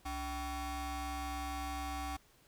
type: ring-modulated tone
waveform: 30% pulse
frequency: 353.5 Hz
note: F4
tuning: 21 cents sharp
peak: -32 dBFS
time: 0.05-2.17 s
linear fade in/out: 10 ms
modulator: 418 Hz
effects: pink hiss -66 dBFS RMS until 2.47 s